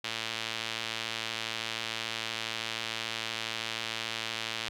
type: tone with band-pass filter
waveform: sawtooth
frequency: 113 Hz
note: A2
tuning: 47 cents sharp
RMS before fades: -36 dBFS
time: 0.04-4.69 s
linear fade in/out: 5 ms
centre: 3300 Hz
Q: 1.6
effects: none